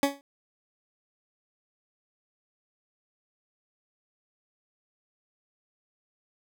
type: tone with exponential decay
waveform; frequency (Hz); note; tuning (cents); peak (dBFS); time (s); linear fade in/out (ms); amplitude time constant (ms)
20% pulse; 280; C#4; +18; -13; 0.03-0.21; 1; 37
effects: none